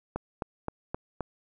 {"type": "click train", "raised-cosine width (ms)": 1, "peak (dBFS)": -17, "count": 5, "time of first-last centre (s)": [0.16, 1.207], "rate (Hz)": 3.82, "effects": []}